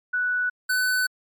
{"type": "tone pair in turn", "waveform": ["sine", "square"], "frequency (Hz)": [1480, 1503.3], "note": ["F#6", "F#6"], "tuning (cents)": [0, 27], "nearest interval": "unison", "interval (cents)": 27, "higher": "second", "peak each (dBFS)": -21, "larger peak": "neither", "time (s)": [[0.13, 0.5], [0.69, 1.07]], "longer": "second", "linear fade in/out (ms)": 10, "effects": ["MP3 96 kbps"]}